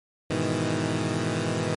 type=chord; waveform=15% pulse; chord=E major seventh; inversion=first; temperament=equal; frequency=103.83 / 123.47 / 155.56 / 164.81 Hz; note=G#2 / B2 / D#3 / E3; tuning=0 / 0 / 0 / 0 cents; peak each=-24 dBFS; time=0.3-1.75 s; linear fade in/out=5 ms; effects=low-pass 12000 Hz 12 dB/octave + MP3 48 kbps